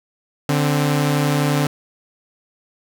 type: tone pair together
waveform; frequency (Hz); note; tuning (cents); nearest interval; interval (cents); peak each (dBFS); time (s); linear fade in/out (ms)
sawtooth; 146.83 / 261.9; D3 / C4; 0 / +2; minor seventh; 1002; -13 / -18; 0.49-1.67; 2
effects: none